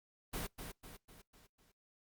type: noise with echo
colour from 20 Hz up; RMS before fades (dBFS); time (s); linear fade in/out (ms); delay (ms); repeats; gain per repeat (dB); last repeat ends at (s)
pink; -40; 0.33-0.47; 10; 250; 5; -6; 1.72
effects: noise-tail reverb RT60 0.2 s tail -26 dB re dry + Opus 32 kbps